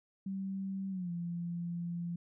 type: tone with pitch glide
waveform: sine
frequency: 193.1 to 172.03 Hz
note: G3 to F3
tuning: -26 to -26 cents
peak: -35 dBFS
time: 0.26-2.16 s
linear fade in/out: 5 ms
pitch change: -200 cents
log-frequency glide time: 0.9-1.11 s
effects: none